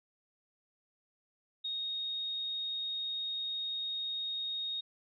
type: tone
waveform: sine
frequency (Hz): 3729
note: A#7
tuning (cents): 0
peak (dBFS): -34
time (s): 1.64-4.81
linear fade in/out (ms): 10
effects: none